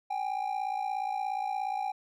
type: ring-modulated tone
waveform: triangle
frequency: 795 Hz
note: G5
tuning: 24 cents sharp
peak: -25 dBFS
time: 0.1-1.92 s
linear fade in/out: 10 ms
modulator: 28.5 Hz
effects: none